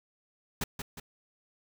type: noise with echo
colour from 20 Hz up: pink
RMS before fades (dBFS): -31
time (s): 0.61-0.64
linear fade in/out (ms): 5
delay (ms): 180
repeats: 2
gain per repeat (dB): -6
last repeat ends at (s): 1
effects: none